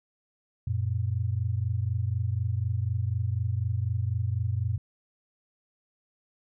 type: tone pair together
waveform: sine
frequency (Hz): 92.5 / 116.54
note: F#2 / A#2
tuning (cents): 0 / 0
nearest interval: major third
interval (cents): 400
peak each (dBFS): -28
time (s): 0.67-4.78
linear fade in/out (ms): 5
effects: none